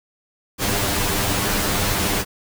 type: noise with comb filter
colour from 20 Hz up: pink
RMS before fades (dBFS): -21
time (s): 0.58-2.25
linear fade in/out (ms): 50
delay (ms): 10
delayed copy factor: +0.7
effects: none